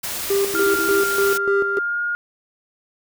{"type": "noise", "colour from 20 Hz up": "white", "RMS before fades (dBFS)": -27, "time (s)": [0.03, 1.38], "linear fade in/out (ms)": 10}
{"type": "tone with tremolo", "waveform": "triangle", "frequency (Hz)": 397, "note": "G4", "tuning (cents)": 22, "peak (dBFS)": -14, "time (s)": [0.3, 1.79], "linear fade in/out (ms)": 5, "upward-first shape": "square", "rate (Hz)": 3.4, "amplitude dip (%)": 65}
{"type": "tone bursts", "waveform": "sine", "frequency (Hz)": 328.2, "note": "E4", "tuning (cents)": -8, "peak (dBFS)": -24, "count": 4, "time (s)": [0.54, 1.004], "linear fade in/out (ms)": 0, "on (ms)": 95, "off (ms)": 28}
{"type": "tone with pitch glide", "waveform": "sine", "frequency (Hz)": [1396.9, 1424.6], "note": ["F6", "F6"], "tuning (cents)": [0, 34], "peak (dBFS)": -20, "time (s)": [0.55, 2.15], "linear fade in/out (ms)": 0, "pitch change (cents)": 34, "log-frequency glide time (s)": [1.71, 2.01]}
{"effects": []}